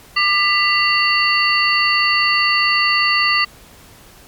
sine tone cluster, 1195 / 1984 / 2762 / 4517 Hz, D6 / B6 / F7 / C#8, +30 / +7 / -20 / +32 cents, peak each -18 dBFS, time 0.16-3.45 s, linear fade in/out 10 ms, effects pink hiss -44 dBFS RMS until 4.27 s + MP3 96 kbps

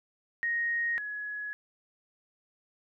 sine tone pair in turn, 1870 / 1685 Hz, A#6 / G#6, +5 / +25 cents, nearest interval major second, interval 180 cents, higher first, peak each -27 / -34 dBFS, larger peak first, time 0.43-0.98 / 0.98-1.53 s, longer neither, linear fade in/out 0 ms, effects none

